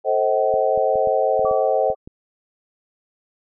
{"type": "chord", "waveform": "sine", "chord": "A diminished seventh", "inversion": "none", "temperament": "just", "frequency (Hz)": [440, 528, 633.6, 760.3], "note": ["A4", "C5", "Eb5", "Gb5"], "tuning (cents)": [0, 16, 31, 47], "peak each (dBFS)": [-23, -20, -21, -22], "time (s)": [0.04, 1.95], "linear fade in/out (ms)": 50}
{"type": "clicks", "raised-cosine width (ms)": 3, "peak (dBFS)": -24, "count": 9, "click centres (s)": [0.54, 0.776, 0.956, 1.073, 1.394, 1.447, 1.512, 1.901, 2.075]}
{"type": "tone with exponential decay", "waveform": "sine", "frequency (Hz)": 1150, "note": "D6", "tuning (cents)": -37, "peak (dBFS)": -24, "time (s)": [1.45, 1.96], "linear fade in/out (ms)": 5, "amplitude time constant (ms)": 110}
{"effects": []}